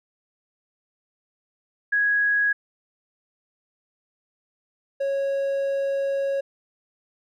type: tone pair in turn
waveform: sine / triangle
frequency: 1661.2 / 551 Hz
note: G#6 / C#5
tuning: 0 / -11 cents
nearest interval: octave + perfect fifth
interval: 1911 cents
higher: first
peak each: -18 / -20 dBFS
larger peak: first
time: 1.92-2.53 / 5-6.41 s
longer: second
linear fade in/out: 10 ms
effects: none